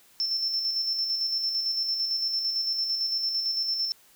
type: tone with tremolo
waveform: triangle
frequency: 5350 Hz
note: E8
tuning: 25 cents sharp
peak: -21 dBFS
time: 0.2-3.92 s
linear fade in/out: 0 ms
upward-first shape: square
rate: 8.9 Hz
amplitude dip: 45%
effects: tanh soft clip ceiling -21 dBFS + white hiss -58 dBFS RMS until 4.15 s